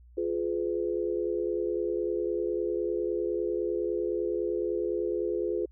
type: chord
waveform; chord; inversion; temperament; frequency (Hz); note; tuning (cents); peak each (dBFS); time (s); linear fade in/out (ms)
sine; F diminished; none; just; 349.2 / 419.1 / 502.9; F4 / Ab4 / Cb5; 0 / +16 / +31; -30 / -31 / -34; 0.17-5.66; 10
effects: added 60 Hz sine -51 dBFS peak until 5.71 s